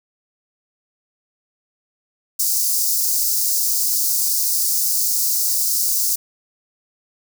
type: high-pass noise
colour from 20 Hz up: white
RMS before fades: -19 dBFS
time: 2.39-6.16 s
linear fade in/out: 10 ms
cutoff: 4700 Hz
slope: 48 dB/octave
effects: none